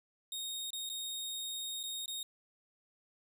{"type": "tone with dropouts", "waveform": "sawtooth", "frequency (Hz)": 3718, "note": "A#7", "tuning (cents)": -5, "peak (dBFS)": -35, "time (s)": [0.32, 2.23], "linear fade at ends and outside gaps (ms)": 2, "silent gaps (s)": [[0.705, 0.731], [0.892, 0.898], [1.831, 1.836], [2.059, 2.079]], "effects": []}